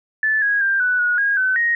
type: tone with pitch steps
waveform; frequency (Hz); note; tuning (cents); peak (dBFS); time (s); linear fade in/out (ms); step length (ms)
sine; 1745 / 1651 / 1587 / 1487 / 1454 / 1634 / 1519 / 1873; A6 / G#6 / G6 / F#6 / F#6 / G#6 / F#6 / A#6; -15 / -11 / +21 / +8 / -31 / -29 / +45 / +8; -15; 0.23-1.75; 2; 190
effects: none